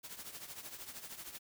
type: noise with tremolo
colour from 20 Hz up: white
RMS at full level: -45 dBFS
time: 0.03-1.39 s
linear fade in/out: 20 ms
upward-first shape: triangle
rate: 13 Hz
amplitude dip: 75%
effects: none